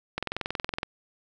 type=click train; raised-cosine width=0.3 ms; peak=-13 dBFS; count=15; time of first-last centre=0.18-0.831 s; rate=21.5 Hz; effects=none